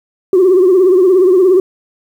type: tone with vibrato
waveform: sine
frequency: 370 Hz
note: F#4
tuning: in tune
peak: -4 dBFS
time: 0.33-1.6 s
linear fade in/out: 2 ms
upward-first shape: triangle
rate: 17 Hz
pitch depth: 110 cents each way
effects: tanh soft clip ceiling -2 dBFS + 7-bit